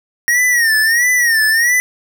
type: tone with vibrato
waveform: square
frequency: 1864.7 Hz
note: A#6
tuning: in tune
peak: -11 dBFS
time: 0.28-1.8 s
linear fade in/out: 0 ms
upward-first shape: sine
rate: 1.5 Hz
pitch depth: 120 cents each way
effects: none